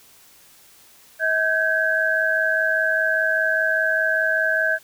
sine tone cluster, 640 / 1553 / 1658 Hz, D#5 / G6 / G#6, +49 / -17 / -3 cents, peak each -24 / -20 / -23 dBFS, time 1.19-4.79 s, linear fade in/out 50 ms, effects white hiss -51 dBFS RMS until 4.83 s

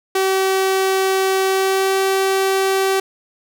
sawtooth tone with pitch glide, 382.4 to 385.3 Hz, G4 to G4, -43 to -30 cents, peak -11 dBFS, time 0.15-3 s, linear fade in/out 5 ms, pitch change +13 cents, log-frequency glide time 1.45-1.97 s, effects none

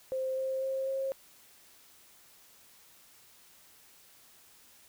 sine tone with pitch steps, 523.3 / 527.9 / 532.4 / 537.1 Hz, C5 / C5 / C5 / C5, 0 / +15 / +30 / +45 cents, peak -30 dBFS, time 0.12-1.12 s, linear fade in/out 0 ms, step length 250 ms, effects white hiss -59 dBFS RMS until 4.88 s

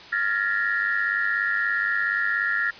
sine tone cluster, 1396 / 1684 / 1781 / 1885 Hz, F6 / G#6 / A6 / A#6, -1 / +24 / +21 / +19 cents, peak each -27 dBFS, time 0.12-2.71 s, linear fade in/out 10 ms, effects white hiss -43 dBFS RMS until 2.79 s + resampled to 11025 Hz

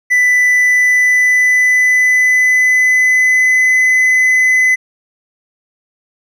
triangle tone with pitch glide, 1989 to 2019 Hz, B6 to B6, +12 to +38 cents, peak -6 dBFS, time 0.1-4.76 s, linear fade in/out 20 ms, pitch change +26 cents, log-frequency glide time 0.48-3.73 s, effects none

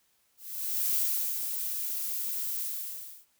violet noise with ADSR envelope, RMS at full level -27 dBFS, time 0.37-3.26 s, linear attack 580 ms, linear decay 410 ms, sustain -6 dB, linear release 670 ms, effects white hiss -70 dBFS RMS until 3.39 s

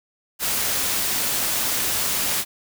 white noise, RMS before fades -23 dBFS, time 0.39-2.45 s, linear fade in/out 50 ms, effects none

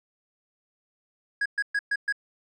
triangle tone bursts, 1657 Hz, G#6, 4 cents flat, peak -21 dBFS, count 5, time 1.41-2.125 s, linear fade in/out 5 ms, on 47 ms, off 120 ms, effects resampled to 24000 Hz

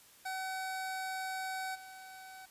25% pulse tone with level steps, 757 Hz, F#5, 39 cents sharp, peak -33 / -45 dBFS, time 0.25-2.46 s, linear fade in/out 10 ms, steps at 1.74 s, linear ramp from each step 20 ms, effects white hiss -60 dBFS RMS until 2.5 s + resampled to 32000 Hz

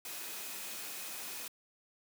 sine tone in noise, 2511 Hz, D#7, 15 cents sharp, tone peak -54 dBFS, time 0.05-1.48 s, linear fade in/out 2 ms, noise white, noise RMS -43 dBFS, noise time 0.05-1.48 s, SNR -14 dB, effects high-pass 200 Hz 12 dB/octave

